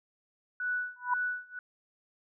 sine tone with tremolo, 1480 Hz, F#6, in tune, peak -28 dBFS, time 0.6-1.59 s, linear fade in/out 2 ms, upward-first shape sine, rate 2 Hz, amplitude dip 95%
sine tone with exponential growth, 987.8 Hz, B5, in tune, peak -22 dBFS, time 0.96-1.14 s, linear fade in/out 5 ms, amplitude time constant 38 ms
effects none

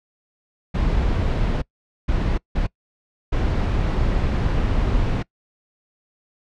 brown noise bursts at uneven times, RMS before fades -20 dBFS, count 4, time 0.74-1.62 / 2.08-2.38 / 2.55-2.67 / 3.32-5.23 s, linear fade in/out 10 ms, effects noise-tail reverb RT60 0.1 s tail -23 dB re dry + low-pass 4000 Hz 12 dB/octave

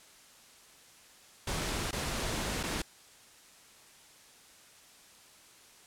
pink noise with dropouts, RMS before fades -34 dBFS, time 1.47-2.82 s, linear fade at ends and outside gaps 5 ms, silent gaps 1.911-1.928 / 2.631-2.635 s, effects white hiss -57 dBFS RMS until 5.86 s + low-pass 10000 Hz 12 dB/octave

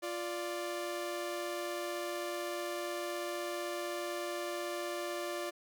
sawtooth tone pair together, 349.2 / 587.3 Hz, F4 / D5, 0 / 0 cents, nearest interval major sixth, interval 900 cents, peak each -35 / -35 dBFS, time 0.02-5.51 s, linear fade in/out 20 ms, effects none

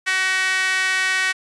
sawtooth tone with high-pass filter, 376.3 Hz, F#4, 29 cents sharp, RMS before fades -20 dBFS, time 0.06-1.33 s, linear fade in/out 20 ms, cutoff 1800 Hz, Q 3.5, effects resampled to 22050 Hz

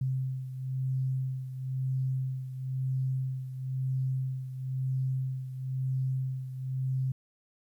sine beating tone pair, 130.81 / 131.81 Hz, C3 / C3, 0 / +13 cents, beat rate 1 Hz, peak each -30 / -36 dBFS, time 0.01-7.12 s, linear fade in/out 5 ms, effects 11-bit

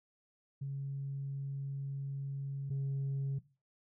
sine tone pair in turn, 138.2 / 137.25 Hz, C#3 / C#3, -5 / -17 cents, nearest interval unison, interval 12 cents, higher first, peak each -35 / -30 dBFS, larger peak second, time 0.61-2.7 / 2.7-3.39 s, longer first, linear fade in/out 10 ms, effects noise-tail reverb RT60 0.3 s tail -17 dB re dry + tanh soft clip ceiling -31 dBFS

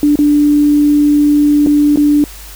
sine tone with dropouts, 293.7 Hz, D4, in tune, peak -6 dBFS, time 0.03-2.24 s, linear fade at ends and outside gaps 1 ms, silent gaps 0.156-0.189 / 1.663-1.67 / 1.959-1.973 s, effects added 50 Hz sine -32 dBFS peak until 2.55 s + white hiss -34 dBFS RMS until 2.55 s

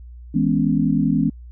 sine chord, C# minor seventh, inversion first, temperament equal with one note detuned, 161.8 / 207.7 / 246.9 / 277.2 Hz, E3 / G#3 / B3 / C#4, -32 / 0 / 0 / 0 cents, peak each -21 dBFS, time 0.34-1.3 s, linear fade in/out 10 ms, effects added 60 Hz sine -36 dBFS peak until 1.51 s

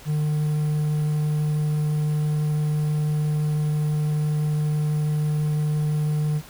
triangle tone with quantisation, 151 Hz, D3, 48 cents sharp, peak -18 dBFS, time 0.05-6.42 s, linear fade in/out 50 ms, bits 8, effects pink hiss -45 dBFS RMS until 6.49 s

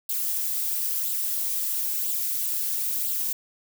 violet noise with flanger, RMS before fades -27 dBFS, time 0.09-3.33 s, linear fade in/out 5 ms, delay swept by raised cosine 0.24 to 5.84 ms, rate 1 Hz, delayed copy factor +0.55, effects none

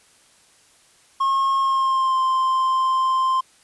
triangle tone with pitch glide, 1081 to 1046 Hz, C#6 to C6, -44 to -1 cents, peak -15 dBFS, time 1.2-3.41 s, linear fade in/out 10 ms, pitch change -57 cents, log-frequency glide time 1.59-2.2 s, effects white hiss -55 dBFS RMS until 3.63 s + resampled to 24000 Hz

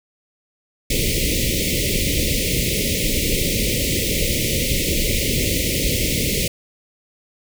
pink band-stop noise, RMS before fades -20 dBFS, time 0.9-6.48 s, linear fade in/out 5 ms, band 580 to 2000 Hz, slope 96 dB/octave, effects none

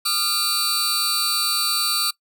sawtooth tone cluster, 1207 / 1376 / 3988 / 4549 Hz, D6 / F6 / B7 / C#8, +47 / -26 / +16 / +44 cents, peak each -25 / -27 / -23 / -19 dBFS, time 0.05-2.11 s, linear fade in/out 10 ms, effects noise-tail reverb RT60 0.1 s tail -21 dB re dry

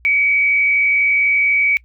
sine tone with frequency modulation, 2276 Hz, C#7, 45 cents sharp, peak -12 dBFS, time 0.05-1.77 s, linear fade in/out 0 ms, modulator 92.5 Hz, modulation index 0.54, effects noise-tail reverb RT60 0.1 s tail -24 dB re dry + added 60 Hz sine -46 dBFS peak until 1.84 s

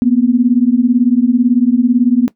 sine beating tone pair, 234.9 / 252.9 Hz, A#3 / B3, +13 / +41 cents, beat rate 18 Hz, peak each -11 dBFS, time 0.02-2.28 s, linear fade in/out 0 ms, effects noise-tail reverb RT60 0.1 s tail -18 dB re dry

